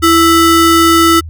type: ring-modulated tone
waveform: square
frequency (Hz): 825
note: G#5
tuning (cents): -12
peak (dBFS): -3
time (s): 0.02-1.21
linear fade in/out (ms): 20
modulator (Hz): 493
effects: added 81 Hz sine -23 dBFS peak until 1.29 s